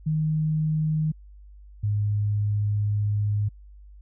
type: tone pair in turn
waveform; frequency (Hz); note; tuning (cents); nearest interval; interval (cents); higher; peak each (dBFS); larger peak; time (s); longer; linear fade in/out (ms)
sine; 155.56 / 103.82; D#3 / G#2; 0 / 0; perfect fifth; 700; first; -21; neither; 0.06-1.12 / 1.83-3.49; second; 10
effects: added 50 Hz sine -44 dBFS peak until 4.01 s